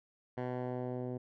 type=tone with low-pass filter sweep; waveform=10% pulse; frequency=125.3 Hz; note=B2; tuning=25 cents sharp; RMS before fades=-38 dBFS; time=0.37-1.18 s; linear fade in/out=10 ms; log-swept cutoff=1500 to 430 Hz; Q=0.82; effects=none